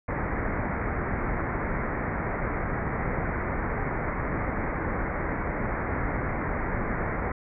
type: low-pass noise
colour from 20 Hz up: pink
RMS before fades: -29 dBFS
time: 0.08-7.32 s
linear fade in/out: 5 ms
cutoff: 2200 Hz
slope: 96 dB/octave
effects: none